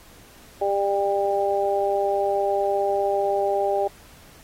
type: harmonic tone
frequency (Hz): 199.1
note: G3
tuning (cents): +27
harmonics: 2 / 3 / 4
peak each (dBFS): -24 / -24 / -24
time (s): 0.61-3.88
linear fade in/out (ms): 10
effects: pink hiss -50 dBFS RMS until 4.43 s + AAC 48 kbps